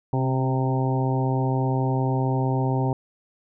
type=harmonic tone with a mistuned harmonic; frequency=130.81 Hz; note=C3; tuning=in tune; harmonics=1 / 2 / 3 / 4 / 5 / 6 / 7; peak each=-22 / -28 / -30 / -34 / -35 / -32 / -32 dBFS; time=0.13-2.93 s; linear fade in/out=2 ms; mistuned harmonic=2; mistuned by=+28 cents; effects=none